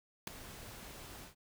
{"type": "noise with ADSR envelope", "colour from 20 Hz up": "pink", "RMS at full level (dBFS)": -34, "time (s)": [0.27, 1.35], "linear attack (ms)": 4, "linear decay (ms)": 6, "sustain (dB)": -16, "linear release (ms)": 120, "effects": []}